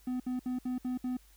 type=tone bursts; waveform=triangle; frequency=251.8 Hz; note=B3; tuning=34 cents sharp; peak=-29 dBFS; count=6; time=0.07-1.17 s; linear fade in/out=5 ms; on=130 ms; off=64 ms; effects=added 50 Hz sine -59 dBFS peak until 1.36 s + white hiss -64 dBFS RMS until 1.36 s